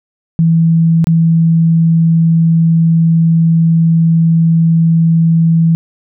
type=tone with dropouts; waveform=sine; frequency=164.5 Hz; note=E3; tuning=3 cents flat; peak=-6 dBFS; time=0.39-5.75 s; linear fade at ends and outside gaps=0 ms; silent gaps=1.043-1.07 s; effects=none